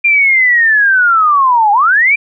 sine linear two-way sweep, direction down then up, 2400 to 798 to 2400 Hz, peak -6 dBFS, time 0.04-2.16 s, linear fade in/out 10 ms, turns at 1.72 s, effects none

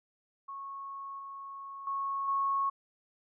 sine tone with level steps, 1100 Hz, C#6, 14 cents flat, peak -39 / -41 / -31 / -27 dBFS, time 0.48-2.7 s, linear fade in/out 10 ms, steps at 1.19 / 1.87 / 2.28 s, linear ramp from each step 2 ms, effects none

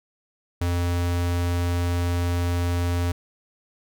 square tone, 87.31 Hz, F2, in tune, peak -22 dBFS, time 0.61-3.12 s, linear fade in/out 5 ms, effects none

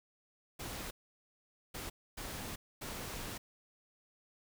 pink noise bursts at uneven times, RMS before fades -43 dBFS, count 4, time 0.59-0.91 / 1.74-1.9 / 2.17-2.56 / 2.81-3.38 s, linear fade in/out 10 ms, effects none

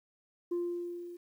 sine tone with level ramp, 348.5 Hz, F4, 4 cents flat, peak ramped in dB -27 to -43 dBFS, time 0.51-1.17 s, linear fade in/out 10 ms, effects tanh soft clip ceiling -28 dBFS + 11-bit

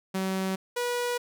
sawtooth tone pair in turn, 190 / 486 Hz, F#3 / B4, +46 / -28 cents, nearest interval octave + major third, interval 1626 cents, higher second, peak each -23 dBFS, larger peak neither, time 0.14-0.56 / 0.76-1.18 s, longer neither, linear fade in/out 10 ms, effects none

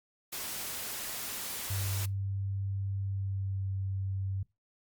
white noise, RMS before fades -38 dBFS, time 0.32-2.06 s, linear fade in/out 10 ms
sine tone with pitch glide, 98 to 96.48 Hz, G2 to G2, 0 to -27 cents, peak -31 dBFS, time 1.7-4.43 s, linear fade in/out 5 ms, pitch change -27 cents, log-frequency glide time 3.01-3.69 s
effects noise-tail reverb RT60 0.2 s tail -21 dB re dry + Opus 48 kbps

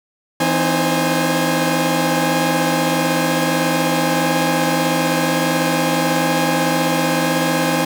sawtooth tone cluster, 164.9 / 256.5 / 308.2 / 529 / 825 Hz, E3 / C4 / D#4 / C5 / G#5, +1 / -34 / -16 / +19 / -12 cents, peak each -18 dBFS, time 0.4-7.85 s, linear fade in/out 5 ms, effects none

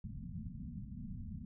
white low-pass noise, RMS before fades -45 dBFS, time 0.04-1.45 s, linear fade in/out 2 ms, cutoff 240 Hz, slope 96 dB/octave, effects none

